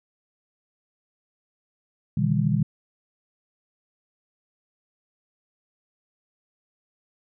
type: tone cluster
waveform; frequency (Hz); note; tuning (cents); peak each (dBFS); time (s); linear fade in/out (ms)
sine; 121.5 / 148.1 / 161.6 / 201.3; B2 / D3 / E3 / G3; -28 / +15 / -34 / +46; -25; 2.17-2.63; 5
effects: none